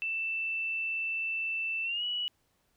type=tone with pitch glide; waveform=sine; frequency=2661 to 2936 Hz; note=E7 to F#7; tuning=+16 to -14 cents; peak=-30 dBFS; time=0.02-2.28 s; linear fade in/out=0 ms; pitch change=+170 cents; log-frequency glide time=1.83-2.04 s; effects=pink hiss -73 dBFS RMS until 2.76 s